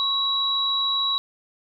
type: tone pair together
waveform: sine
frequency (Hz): 1092 / 3891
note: C#6 / B7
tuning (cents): -26 / -27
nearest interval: octave + minor seventh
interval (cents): 2199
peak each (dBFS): -28 / -21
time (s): 0-1.18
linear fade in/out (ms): 0
effects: none